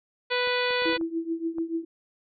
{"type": "harmonic tone", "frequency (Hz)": 493.9, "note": "B4", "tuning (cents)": 0, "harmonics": [1, 2, 3, 4, 5, 6, 7, 8, 9], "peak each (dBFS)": [-27, -32, -32, -32, -32, -38, -34, -39, -37], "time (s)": [0.3, 0.98], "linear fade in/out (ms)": 20}
{"type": "clicks", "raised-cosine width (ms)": 1, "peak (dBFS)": -29, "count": 9, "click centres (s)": [0.474, 0.707, 0.821, 0.855, 0.897, 0.928, 0.967, 1.012, 1.584]}
{"type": "tone with tremolo", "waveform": "sine", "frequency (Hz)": 330, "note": "E4", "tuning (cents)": 2, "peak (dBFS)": -23, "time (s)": [0.85, 1.85], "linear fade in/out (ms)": 10, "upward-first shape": "triangle", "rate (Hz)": 6.9, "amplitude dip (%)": 90}
{"effects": []}